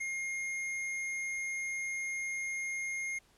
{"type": "tone with tanh clipping", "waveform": "triangle", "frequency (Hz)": 2134, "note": "C7", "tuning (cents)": 34, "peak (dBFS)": -36, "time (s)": [0, 3.19], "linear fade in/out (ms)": 10, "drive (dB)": 18, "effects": ["pink hiss -66 dBFS RMS until 3.37 s", "low-pass 11000 Hz 12 dB/octave"]}